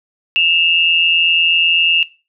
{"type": "tone pair together", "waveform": "sine", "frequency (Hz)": [2657, 2825], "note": ["E7", "F7"], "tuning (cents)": [13, 19], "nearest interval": "minor second", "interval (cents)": 106, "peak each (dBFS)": -13, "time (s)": [0.36, 2.03], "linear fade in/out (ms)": 0, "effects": ["noise-tail reverb RT60 0.3 s tail -18 dB re dry"]}